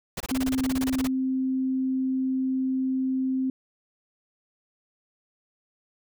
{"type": "noise bursts", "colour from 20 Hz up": "pink", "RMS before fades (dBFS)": -32, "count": 16, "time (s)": [0.17, 1.074], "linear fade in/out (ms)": 5, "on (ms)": 34, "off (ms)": 24}
{"type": "tone", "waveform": "sine", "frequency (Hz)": 261.6, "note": "C4", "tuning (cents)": 0, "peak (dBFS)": -23, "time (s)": [0.31, 3.5], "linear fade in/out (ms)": 2}
{"effects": []}